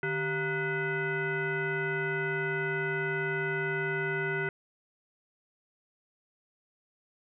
sine tone with frequency modulation, 932.3 Hz, A#5, in tune, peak -28 dBFS, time 0.03-4.49 s, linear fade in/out 2 ms, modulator 542 Hz, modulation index 2.1, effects none

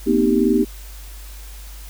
sine chord, C minor seventh, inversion third, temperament equal with one note detuned, 233.1 / 255.1 / 311.1 / 392 Hz, Bb3 / C4 / Eb4 / G4, 0 / -44 / 0 / 0 cents, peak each -19 dBFS, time 0.06-0.65 s, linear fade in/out 20 ms, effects added 50 Hz sine -34 dBFS peak until 1.89 s + white hiss -43 dBFS RMS until 1.89 s

